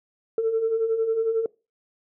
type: beating tone pair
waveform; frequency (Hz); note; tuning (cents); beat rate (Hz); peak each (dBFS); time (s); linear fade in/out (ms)
sine; 440 / 451; A4 / A4; 0 / +43; 11; -28 / -20; 0.38-1.46; 2
effects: noise-tail reverb RT60 0.3 s tail -24 dB re dry + tanh soft clip ceiling -15 dBFS